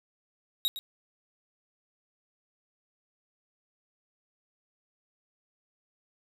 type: tone with echo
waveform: 45% pulse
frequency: 3800 Hz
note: A#7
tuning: 33 cents sharp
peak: -25 dBFS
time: 0.65-0.68 s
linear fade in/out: 0 ms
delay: 110 ms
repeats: 1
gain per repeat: -11 dB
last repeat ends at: 0.79 s
effects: none